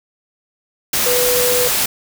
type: tone in noise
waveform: sine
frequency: 493.9 Hz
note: B4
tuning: in tune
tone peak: -16 dBFS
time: 1.06-1.68 s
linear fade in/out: 5 ms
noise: white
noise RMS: -17 dBFS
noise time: 0.93-1.86 s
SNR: -2 dB
effects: none